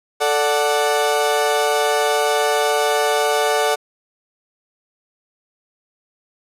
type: chord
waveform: 30% pulse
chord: D major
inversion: second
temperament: equal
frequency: 440 / 587.3 / 740 Hz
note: A4 / D5 / F#5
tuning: 0 / 0 / 0 cents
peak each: -17 / -18 / -18 dBFS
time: 0.2-3.76 s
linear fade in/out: 20 ms
effects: resampled to 32000 Hz